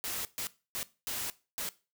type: noise bursts at uneven times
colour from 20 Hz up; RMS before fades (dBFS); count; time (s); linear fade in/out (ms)
white; -36; 5; 0.04-0.25 / 0.38-0.47 / 0.75-0.83 / 1.07-1.3 / 1.58-1.69; 0
effects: noise-tail reverb RT60 0.3 s tail -18 dB re dry